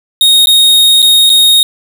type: tone with dropouts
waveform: 45% pulse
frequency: 3729 Hz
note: A#7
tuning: in tune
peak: -4 dBFS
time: 0.21-1.63 s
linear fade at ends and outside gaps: 1 ms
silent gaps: 0.458-0.471 / 1.02-1.026 / 1.295-1.3 s
effects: none